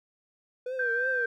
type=tone with vibrato; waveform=triangle; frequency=492.2 Hz; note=B4; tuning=6 cents flat; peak=-29 dBFS; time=0.66-1.26 s; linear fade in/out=5 ms; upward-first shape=triangle; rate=2.9 Hz; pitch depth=120 cents each way
type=tone; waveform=sine; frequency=1568 Hz; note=G6; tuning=in tune; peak=-26 dBFS; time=0.79-1.26 s; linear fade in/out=5 ms
effects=none